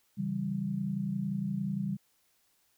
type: chord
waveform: sine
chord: C# diminished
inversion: none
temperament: equal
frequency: 138.59 / 164.81 / 196 Hz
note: C#3 / E3 / G3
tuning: 0 / 0 / 0 cents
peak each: -37 / -37 / -32 dBFS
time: 0.17-1.97 s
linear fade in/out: 20 ms
effects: white hiss -71 dBFS RMS until 2.77 s